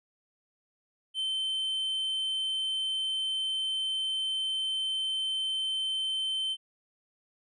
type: tone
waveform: triangle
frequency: 3089 Hz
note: G7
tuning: 26 cents flat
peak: -27 dBFS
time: 1.14-6.57 s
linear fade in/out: 50 ms
effects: resampled to 24000 Hz